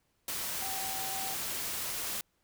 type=tone in noise; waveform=sine; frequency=770 Hz; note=G5; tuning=31 cents flat; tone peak=-40 dBFS; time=0.62-1.34 s; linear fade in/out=2 ms; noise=white; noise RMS=-36 dBFS; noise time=0.28-2.21 s; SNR=-7 dB; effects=pink hiss -75 dBFS RMS until 2.43 s